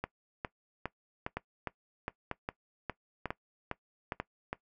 two click trains, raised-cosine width 0.5 ms, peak -19 / -19 dBFS, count 12 / 4, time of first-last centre 0.04-4.53 / 1.37-4.2 s, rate 2.45 / 1.06 Hz, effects noise-tail reverb RT60 0.1 s tail -19 dB re dry

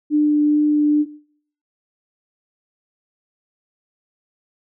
sine tone with vibrato, 298.1 Hz, D4, 26 cents sharp, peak -12 dBFS, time 0.1-1.06 s, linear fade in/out 50 ms, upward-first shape triangle, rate 2.3 Hz, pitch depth 8 cents each way, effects noise-tail reverb RT60 0.6 s tail -21 dB re dry

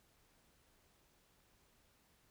silence, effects pink hiss -72 dBFS RMS until 2.3 s

